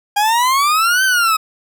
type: exponential two-way sweep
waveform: 40% pulse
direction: up then down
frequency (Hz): 808 to 1561 to 1263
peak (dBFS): -11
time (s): 0.16-1.37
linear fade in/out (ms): 10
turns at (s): 1.04
effects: none